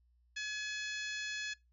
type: harmonic tone with a mistuned harmonic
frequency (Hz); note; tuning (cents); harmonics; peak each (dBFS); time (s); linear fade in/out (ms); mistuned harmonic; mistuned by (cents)
848; G#5; +36; 2 / 3 / 4 / 5 / 6 / 7 / 8; -40 / -44 / -46 / -48 / -50 / -51 / -52; 0.36-1.54; 10; 7; +17
effects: noise-tail reverb RT60 0.2 s tail -22 dB re dry + added 60 Hz sine -67 dBFS peak until 1.72 s